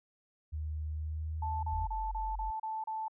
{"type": "tone with pitch glide", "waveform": "sine", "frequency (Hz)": [76.9, 80.12], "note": ["D#2", "E2"], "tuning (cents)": [-20, -49], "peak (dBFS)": -34, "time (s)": [0.52, 1.87], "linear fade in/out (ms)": 20, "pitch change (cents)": 71, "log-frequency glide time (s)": [0.93, 1.63]}
{"type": "tone bursts", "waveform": "sine", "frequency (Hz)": 878, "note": "A5", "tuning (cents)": -4, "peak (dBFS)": -34, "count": 7, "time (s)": [1.42, 3.082], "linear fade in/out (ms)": 5, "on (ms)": 210, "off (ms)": 32}
{"type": "tone", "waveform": "sine", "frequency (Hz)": 45.96, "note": "F#1", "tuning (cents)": -11, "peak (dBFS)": -36, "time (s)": [1.72, 2.51], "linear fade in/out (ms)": 10}
{"effects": []}